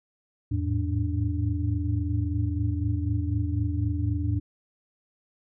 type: tone cluster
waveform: sine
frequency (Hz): 82.8 / 106.6 / 110.8 / 291.7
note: E2 / G#2 / A2 / D4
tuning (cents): +8 / +46 / +13 / -12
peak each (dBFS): -27 / -28 / -33 / -32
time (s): 0.51-4.4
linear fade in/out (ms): 10
effects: none